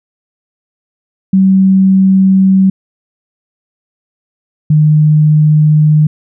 sine tone pair in turn, 190.9 / 152.53 Hz, G3 / D#3, -46 / -34 cents, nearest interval major third, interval 388 cents, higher first, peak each -4 dBFS, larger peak neither, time 1.33-2.7 / 4.7-6.07 s, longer neither, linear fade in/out 5 ms, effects none

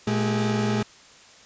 40% pulse tone cluster, 117.1 / 213.1 / 402.8 Hz, A#2 / G#3 / G4, +8 / +45 / +47 cents, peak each -26 / -23 / -29 dBFS, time 0.07-0.83 s, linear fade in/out 5 ms, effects white hiss -50 dBFS RMS until 1.45 s + resampled to 16000 Hz

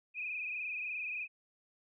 sine tone with frequency modulation, 2489 Hz, D#7, in tune, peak -36 dBFS, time 0.14-1.28 s, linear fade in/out 50 ms, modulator 23.2 Hz, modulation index 3.9, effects none

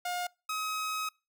sawtooth tone pair in turn, 713 / 1270.4 Hz, F5 / D#6, +36 / +36 cents, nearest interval minor seventh, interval 1000 cents, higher second, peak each -28 dBFS, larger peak neither, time 0.05-0.27 / 0.49-1.09 s, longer second, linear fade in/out 5 ms, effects noise-tail reverb RT60 0.3 s tail -26 dB re dry

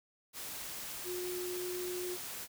sine tone in noise, 360 Hz, F#4, 47 cents flat, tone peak -37 dBFS, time 1.04-2.18 s, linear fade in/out 50 ms, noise white, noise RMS -43 dBFS, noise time 0.33-2.48 s, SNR +3 dB, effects none

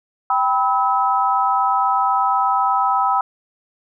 sine chord, E minor, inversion first, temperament equal with one note detuned, 784 / 987.8 / 1289.9 Hz, G5 / B5 / E6, 0 / 0 / -38 cents, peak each -19 dBFS, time 0.3-3.21 s, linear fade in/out 2 ms, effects none

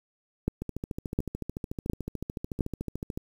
two click trains, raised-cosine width 3 ms, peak -20 / -12 dBFS, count 36 / 4, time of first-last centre 0.62-3.175 / 0.48-2.608 s, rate 13.7 / 1.41 Hz, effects 8-bit

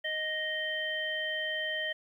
harmonic tone, 622.3 Hz, D#5, in tune, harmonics 1 / 3 / 5, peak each -38 / -33 / -36 dBFS, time 0.04-1.93 s, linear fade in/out 10 ms, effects 11-bit

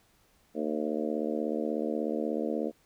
harmonic tone with a mistuned harmonic, 76.5 Hz, D#2, 29 cents flat, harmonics 3 / 4 / 5 / 6 / 7 / 8 / 9, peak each -34 / -34 / -38 / -35 / -36 / -41 / -43 dBFS, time 0.54-2.72 s, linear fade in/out 50 ms, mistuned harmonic 9, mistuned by -18 cents, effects pink hiss -66 dBFS RMS until 2.85 s

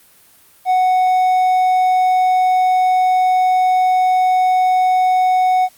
triangle tone, 740 Hz, F#5, in tune, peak -9 dBFS, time 0.65-5.69 s, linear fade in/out 50 ms, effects white hiss -49 dBFS RMS until 5.77 s + Opus 32 kbps

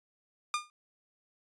sawtooth tone with exponential decay, 1209 Hz, D6, 50 cents sharp, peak -22 dBFS, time 0.54-0.7 s, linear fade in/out 1 ms, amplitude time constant 34 ms, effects resampled to 22050 Hz

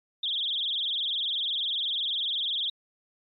sine tone with vibrato, 3459 Hz, A7, 30 cents flat, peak -26 dBFS, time 0.23-2.7 s, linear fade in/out 5 ms, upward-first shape triangle, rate 20 Hz, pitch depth 190 cents each way, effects MP3 64 kbps

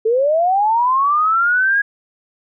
sine linear sweep, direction up, 428.9 to 1661.2 Hz, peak -12 dBFS, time 0.05-1.82 s, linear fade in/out 10 ms, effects none

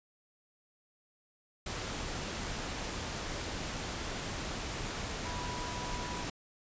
sine tone in noise, 980 Hz, B5, 14 cents flat, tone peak -42 dBFS, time 5.25-6.23 s, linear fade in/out 5 ms, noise pink, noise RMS -38 dBFS, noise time 1.66-6.3 s, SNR -7 dB, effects resampled to 16000 Hz

